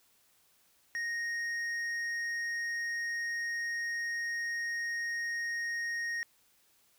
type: tone with hard clipping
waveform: sine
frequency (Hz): 1864.7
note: A#6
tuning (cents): 0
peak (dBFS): -34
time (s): 0.95-6.23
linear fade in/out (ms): 0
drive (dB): 6
effects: white hiss -68 dBFS RMS until 6.98 s